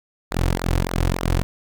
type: tone with flanger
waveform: sawtooth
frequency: 43.88 Hz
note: F1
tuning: 9 cents sharp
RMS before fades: -21 dBFS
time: 0.31-1.43 s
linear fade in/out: 0 ms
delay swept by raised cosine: 0.27 to 5.07 ms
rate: 3.4 Hz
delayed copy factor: -0.8
effects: none